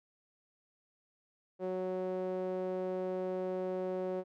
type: tone with band-pass filter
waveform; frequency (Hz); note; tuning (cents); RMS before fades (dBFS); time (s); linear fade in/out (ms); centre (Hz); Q
sawtooth; 185; F#3; 0; -36; 1.59-4.24; 50; 470; 4
effects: none